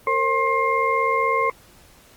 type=tone cluster; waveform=sine; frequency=459 / 535 / 1067 / 2117 Hz; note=A#4 / C5 / C6 / C7; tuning=-27 / +38 / +34 / +20 cents; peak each=-24 / -27 / -20 / -25 dBFS; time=0.07-1.5 s; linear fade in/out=2 ms; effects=pink hiss -51 dBFS RMS until 2.16 s + Opus 32 kbps